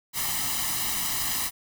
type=noise with comb filter; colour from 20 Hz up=white; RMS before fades=-28 dBFS; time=0.13-1.51 s; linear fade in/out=50 ms; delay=1 ms; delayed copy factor=+0.75; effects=none